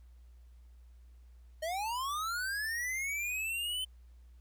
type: linear sweep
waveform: square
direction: up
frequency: 611 to 3072 Hz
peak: -34 dBFS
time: 1.62-3.85 s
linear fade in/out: 10 ms
effects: added 60 Hz sine -53 dBFS peak until 4.4 s + pink hiss -75 dBFS RMS until 4.4 s